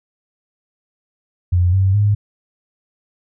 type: tone with pitch steps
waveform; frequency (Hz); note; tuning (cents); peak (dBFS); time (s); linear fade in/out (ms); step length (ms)
sine; 88.9 / 95.83 / 103.31; F2 / G2 / G#2; +31 / -39 / -9; -11; 1.52-2.15; 10; 210
effects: none